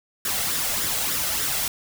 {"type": "noise with flanger", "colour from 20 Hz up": "white", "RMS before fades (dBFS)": -25, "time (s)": [0.25, 1.68], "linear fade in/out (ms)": 2, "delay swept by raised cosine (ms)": [0.55, 1.53], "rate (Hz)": 3.4, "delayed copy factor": 0.5, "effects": []}